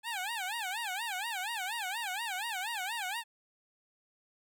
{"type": "tone with vibrato", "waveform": "15% pulse", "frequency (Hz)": 830.6, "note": "G#5", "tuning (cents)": 0, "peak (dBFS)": -28, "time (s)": [0.03, 3.24], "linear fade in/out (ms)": 50, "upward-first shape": "sine", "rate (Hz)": 4.2, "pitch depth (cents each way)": 230, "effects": []}